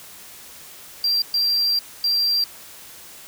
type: tone bursts at uneven times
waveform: triangle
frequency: 4728 Hz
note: D8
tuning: 11 cents sharp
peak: -16 dBFS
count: 3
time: 1.04-1.22 / 1.34-1.79 / 2.04-2.44 s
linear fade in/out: 2 ms
effects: white hiss -42 dBFS RMS until 3.27 s